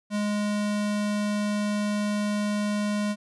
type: tone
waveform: square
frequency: 207.7 Hz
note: G#3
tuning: in tune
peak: -25 dBFS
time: 0.1-3.16 s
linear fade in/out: 50 ms
effects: resampled to 24000 Hz